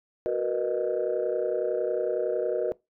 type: chord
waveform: sine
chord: B major seventh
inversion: second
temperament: just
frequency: 370.4 / 463 / 493.9 / 617.4 Hz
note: F#4 / A#4 / B4 / D#5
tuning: +2 / -12 / 0 / -14 cents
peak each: -29 dBFS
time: 0.26-2.72 s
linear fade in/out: 0 ms
effects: noise-tail reverb RT60 0.2 s tail -22 dB re dry + tanh soft clip ceiling -17 dBFS